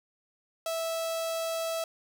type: tone with notch filter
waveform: sawtooth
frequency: 656 Hz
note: E5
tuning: 9 cents flat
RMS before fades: -32 dBFS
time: 0.66-1.84 s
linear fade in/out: 2 ms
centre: 1800 Hz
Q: 1.4
effects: none